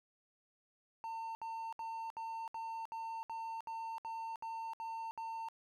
triangle tone bursts, 904 Hz, A5, 47 cents sharp, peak -38 dBFS, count 12, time 1.04-5.486 s, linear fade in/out 0 ms, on 310 ms, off 66 ms, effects none

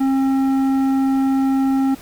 sine tone with tanh clipping, 268.6 Hz, C4, 46 cents sharp, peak -16 dBFS, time 0-1.95 s, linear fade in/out 10 ms, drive 10 dB, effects pink hiss -42 dBFS RMS until 2.01 s

